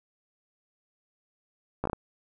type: slowing click train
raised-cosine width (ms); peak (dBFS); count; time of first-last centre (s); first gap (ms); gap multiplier
1; -15; 5; 1.84-1.932; 14; 1.34
effects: none